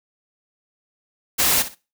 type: noise with echo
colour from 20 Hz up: white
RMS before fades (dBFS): -18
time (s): 1.38-1.63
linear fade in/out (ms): 20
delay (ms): 61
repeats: 2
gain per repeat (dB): -13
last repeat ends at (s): 1.752
effects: noise-tail reverb RT60 0.3 s tail -21 dB re dry